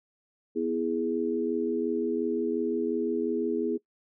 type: chord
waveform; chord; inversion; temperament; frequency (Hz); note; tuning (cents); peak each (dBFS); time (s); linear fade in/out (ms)
sine; E major; second; equal; 246.9 / 329.6 / 415.3; B3 / E4 / G#4; 0 / 0 / 0; -31 / -30 / -29; 0.55-3.78; 20
effects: noise-tail reverb RT60 0.1 s tail -21 dB re dry